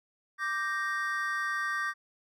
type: chord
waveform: triangle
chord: G minor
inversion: second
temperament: equal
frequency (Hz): 1174.7 / 1568 / 1864.7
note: D6 / G6 / Bb6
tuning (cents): 0 / 0 / 0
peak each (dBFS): -32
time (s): 0.38-1.94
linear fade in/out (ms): 50
effects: none